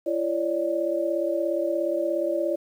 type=tone cluster; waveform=sine; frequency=339.3 / 560 / 597 Hz; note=F4 / C#5 / D5; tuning=-50 / +18 / +28 cents; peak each=-27 dBFS; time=0.06-2.56 s; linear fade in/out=10 ms; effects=9-bit